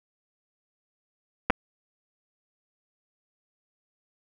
clicks, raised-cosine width 0.5 ms, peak -6 dBFS, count 2, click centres 1.5 / 1.504 s, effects none

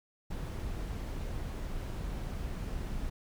brown noise, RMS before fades -37 dBFS, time 0.3-3.1 s, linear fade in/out 10 ms, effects none

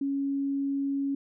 sine tone, 277.2 Hz, C#4, in tune, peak -26 dBFS, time 0.01-1.15 s, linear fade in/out 5 ms, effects none

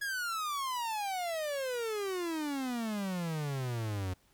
45% pulse exponential sweep, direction down, 1680 to 89.7 Hz, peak -33 dBFS, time 0.01-4.14 s, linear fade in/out 10 ms, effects pink hiss -68 dBFS RMS until 4.33 s

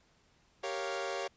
sawtooth chord, G half-diminished seventh, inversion none, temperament equal, 392 / 466.2 / 554.4 / 698.5 Hz, G4 / Bb4 / Db5 / F5, 0 / 0 / 0 / 0 cents, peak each -36 / -38 / -35 / -37 dBFS, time 0.63-1.28 s, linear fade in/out 10 ms, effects pink hiss -68 dBFS RMS until 1.36 s + resampled to 16000 Hz

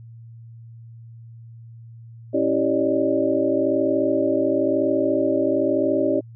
sine tone cluster, 273.2 / 327 / 389.7 / 567 / 608 Hz, C#4 / E4 / G4 / C#5 / D#5, -25 / -14 / -10 / +39 / -40 cents, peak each -24 dBFS, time 2.33-6.21 s, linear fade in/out 20 ms, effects added 115 Hz sine -39 dBFS peak until 6.35 s

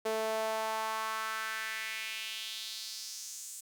sawtooth tone with high-pass filter sweep, 220 Hz, A3, in tune, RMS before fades -37 dBFS, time 0.05-3.61 s, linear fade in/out 10 ms, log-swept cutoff 490 to 8000 Hz, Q 2.8, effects none

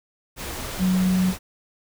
sine tone in noise, 185 Hz, F#3, in tune, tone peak -17 dBFS, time 0.78-1.34 s, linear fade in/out 50 ms, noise pink, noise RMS -32 dBFS, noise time 0.36-1.39 s, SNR +12 dB, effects none

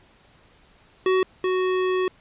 square tone pair in turn, 374.2 / 370.5 Hz, F#4 / F#4, +20 / +2 cents, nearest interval unison, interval 18 cents, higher first, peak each -18 / -21 dBFS, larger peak first, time 1.06-1.23 / 1.44-2.08 s, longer second, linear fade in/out 2 ms, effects pink hiss -56 dBFS RMS until 2.2 s + resampled to 8000 Hz

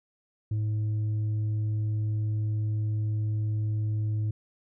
sine tone with tanh clipping, 107.1 Hz, A2, 46 cents flat, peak -26 dBFS, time 0.51-4.31 s, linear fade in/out 5 ms, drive 3 dB, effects none

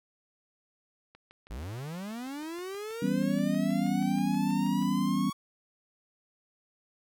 click train, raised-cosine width 0.3 ms, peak -36 dBFS, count 24, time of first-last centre 1.15-4.824 s, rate 6.26 Hz
45% pulse linear sweep, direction up, 46.25 to 1123 Hz, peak -36 dBFS, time 1.5-5.33 s, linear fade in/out 10 ms
sine chord, C# half-diminished seventh, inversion first, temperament equal with one note detuned, 164.81 / 196 / 246.2 / 277.2 Hz, E3 / G3 / B3 / C#4, 0 / 0 / -5 / 0 cents, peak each -34 / -29 / -31 / -31 dBFS, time 3.02-5.3 s, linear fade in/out 5 ms
effects none

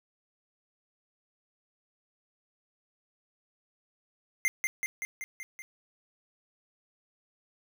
square tone with echo, 2093 Hz, C7, in tune, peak -24 dBFS, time 4.45-4.48 s, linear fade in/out 0 ms, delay 190 ms, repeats 6, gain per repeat -3 dB, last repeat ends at 5.62 s, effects none

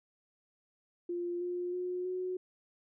sine tone with pitch steps, 349.2 / 355.1 / 361.1 / 367.2 Hz, F4 / F4 / F#4 / F#4, 0 / +29 / -42 / -13 cents, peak -33 dBFS, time 1.09-2.37 s, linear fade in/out 5 ms, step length 320 ms, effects none

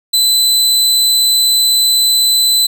sawtooth tone, 4018 Hz, B7, 29 cents sharp, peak -6 dBFS, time 0.13-2.67 s, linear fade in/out 10 ms, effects none

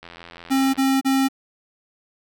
click train, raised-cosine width 0.3 ms, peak -23 dBFS, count 65, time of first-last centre 0.03-0.779 s, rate 85.4 Hz
square tone bursts, 268.2 Hz, C4, 43 cents sharp, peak -17 dBFS, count 3, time 0.5-1.286 s, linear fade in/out 20 ms, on 240 ms, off 33 ms
effects none

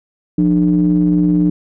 triangle ring-modulated tone, 61.74 Hz, B1, in tune, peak -5 dBFS, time 0.38-1.5 s, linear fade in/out 5 ms, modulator 238 Hz, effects none

